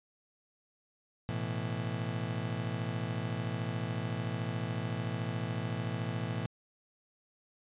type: chord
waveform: 35% pulse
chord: A suspended second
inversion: none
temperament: just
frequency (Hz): 110 / 123.75 / 165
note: A2 / B2 / E3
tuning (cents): 0 / +4 / +2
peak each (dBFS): -35 / -36 / -37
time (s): 1.29-6.46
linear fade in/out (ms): 0
effects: resampled to 8000 Hz